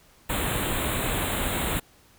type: band-stop noise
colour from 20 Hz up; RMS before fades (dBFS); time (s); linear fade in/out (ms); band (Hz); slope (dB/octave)
pink; -27; 0.29-1.8; 10; 4000 to 7200; 96
effects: pink hiss -57 dBFS RMS until 2.18 s